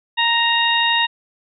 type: harmonic tone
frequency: 932.3 Hz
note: A#5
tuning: in tune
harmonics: 1 / 2 / 3 / 4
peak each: -20 / -20 / -20 / -20 dBFS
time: 0.17-1.07 s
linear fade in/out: 20 ms
effects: none